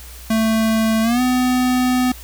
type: tone with pitch glide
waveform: square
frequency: 221.8 to 251.9 Hz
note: A3 to B3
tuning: +14 to +34 cents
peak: -15 dBFS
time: 0.3-2.12 s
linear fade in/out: 5 ms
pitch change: +220 cents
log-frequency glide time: 1.02-1.21 s
effects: added 60 Hz sine -36 dBFS peak until 2.23 s + white hiss -40 dBFS RMS until 2.23 s